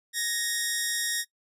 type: tone pair together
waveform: 10% pulse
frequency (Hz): 1684.9 / 1864.7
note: G#6 / A#6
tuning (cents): +25 / 0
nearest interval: major second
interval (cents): 175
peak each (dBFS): -29 / -18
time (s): 0.13-1.25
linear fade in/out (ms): 50
effects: noise-tail reverb RT60 0.1 s tail -21 dB re dry + resampled to 32000 Hz